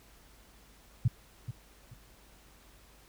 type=tone with echo; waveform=sine; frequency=120 Hz; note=B2; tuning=49 cents flat; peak=-21 dBFS; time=1.05-1.08 s; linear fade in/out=5 ms; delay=430 ms; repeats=2; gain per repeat=-12 dB; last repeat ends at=1.94 s; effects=added 50 Hz sine -60 dBFS peak until 3.08 s + pink hiss -60 dBFS RMS until 3.08 s